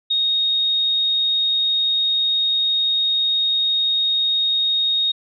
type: tone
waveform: sine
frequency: 3729 Hz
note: A#7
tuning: in tune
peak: -16 dBFS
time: 0.1-5.12 s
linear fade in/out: 10 ms
effects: none